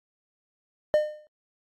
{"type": "tone with exponential decay", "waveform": "triangle", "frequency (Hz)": 606, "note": "D#5", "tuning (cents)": -46, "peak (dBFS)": -13, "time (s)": [0.94, 1.27], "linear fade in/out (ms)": 0, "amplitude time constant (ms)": 70, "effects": ["AAC 64 kbps"]}